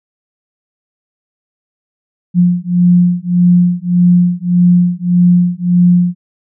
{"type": "beating tone pair", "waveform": "sine", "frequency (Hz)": [176.1, 177.8], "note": ["F3", "F3"], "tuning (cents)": [15, 31], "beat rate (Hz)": 1.7, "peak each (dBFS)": -10, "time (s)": [2.34, 6.15], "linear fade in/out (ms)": 50, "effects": []}